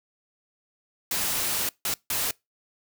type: noise bursts at uneven times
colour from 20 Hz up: white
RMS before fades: -27 dBFS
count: 3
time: 1.11-1.69 / 1.85-1.94 / 2.1-2.31 s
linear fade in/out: 2 ms
effects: noise-tail reverb RT60 0.2 s tail -24 dB re dry